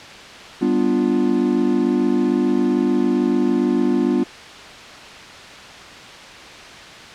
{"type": "chord", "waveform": "triangle", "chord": "G dominant seventh", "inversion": "none", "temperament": "equal", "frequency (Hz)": [196, 246.9, 293.7, 349.2], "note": ["G3", "B3", "D4", "F4"], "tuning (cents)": [0, 0, 0, 0], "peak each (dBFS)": [-22, -17, -19, -19], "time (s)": [0.61, 4.24], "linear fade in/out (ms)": 10, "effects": ["white hiss -37 dBFS RMS until 7.14 s", "low-pass 4000 Hz 12 dB/octave"]}